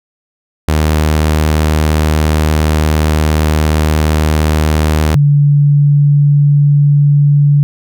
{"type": "tone pair in turn", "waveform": ["sawtooth", "sine"], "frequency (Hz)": [77.2, 144.31], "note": ["D#2", "D3"], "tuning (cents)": [-13, -30], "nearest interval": "major seventh", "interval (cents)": 1083, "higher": "second", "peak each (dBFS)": -5, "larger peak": "neither", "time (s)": [[0.68, 5.15], [5.15, 7.63]], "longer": "first", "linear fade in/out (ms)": 0, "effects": []}